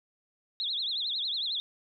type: tone with vibrato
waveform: sine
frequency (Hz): 3729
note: A#7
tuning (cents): 0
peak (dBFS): -29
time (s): 0.6-1.6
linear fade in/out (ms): 0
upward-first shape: triangle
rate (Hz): 11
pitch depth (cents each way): 250
effects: none